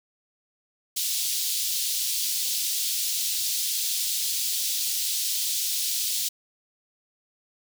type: high-pass noise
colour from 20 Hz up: pink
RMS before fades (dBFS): -27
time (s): 0.96-6.29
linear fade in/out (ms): 10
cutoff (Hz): 3600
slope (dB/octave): 24
effects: none